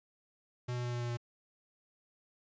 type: tone with pitch steps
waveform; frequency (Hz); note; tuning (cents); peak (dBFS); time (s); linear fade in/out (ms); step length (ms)
square; 123.2 / 122.42 / 121.64 / 120.87 / 120.11 / 119.35; B2 / B2 / B2 / B2 / B2 / A#2; -4 / -15 / -26 / -37 / -48 / +41; -35; 0.68-1.172; 10; 82
effects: resampled to 16000 Hz + 12-bit